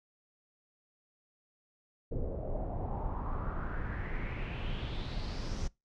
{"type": "noise with low-pass filter sweep", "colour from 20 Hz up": "brown", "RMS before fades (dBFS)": -36, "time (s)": [2.11, 5.68], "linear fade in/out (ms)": 10, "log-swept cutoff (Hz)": [460, 6100], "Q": 4.3, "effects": ["noise-tail reverb RT60 0.2 s tail -23 dB re dry"]}